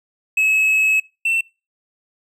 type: tone pair in turn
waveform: triangle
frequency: 2577 / 2689 Hz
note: E7 / E7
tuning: -40 / +34 cents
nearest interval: minor second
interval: 74 cents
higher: second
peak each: -12 / -14 dBFS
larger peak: first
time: 0.37-1 / 1.25-1.41 s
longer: first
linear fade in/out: 5 ms
effects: noise-tail reverb RT60 0.3 s tail -25 dB re dry

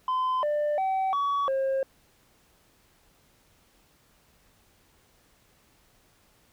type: tone with pitch steps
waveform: sine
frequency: 1025 / 594 / 765 / 1130 / 536 Hz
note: C6 / D5 / G5 / C#6 / C5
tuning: -36 / +20 / -42 / +33 / +42 cents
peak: -21 dBFS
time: 0.08-1.83 s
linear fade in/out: 2 ms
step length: 350 ms
effects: tanh soft clip ceiling -23 dBFS + pink hiss -63 dBFS RMS until 6.52 s

